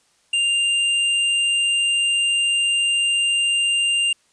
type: tone with hard clipping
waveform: triangle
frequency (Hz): 2794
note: F7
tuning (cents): 0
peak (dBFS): -18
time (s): 0.33-4.13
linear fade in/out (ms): 5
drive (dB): 17
effects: white hiss -61 dBFS RMS until 4.32 s + resampled to 22050 Hz